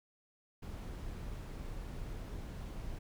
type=noise; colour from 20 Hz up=brown; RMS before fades=-43 dBFS; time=0.62-2.99 s; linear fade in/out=10 ms; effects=none